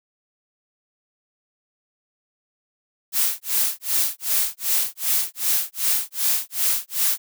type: noise with tremolo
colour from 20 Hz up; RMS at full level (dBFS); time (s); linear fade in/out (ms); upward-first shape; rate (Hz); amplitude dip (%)
blue; -19; 3.12-7.18; 50; sine; 2.6; 100
effects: none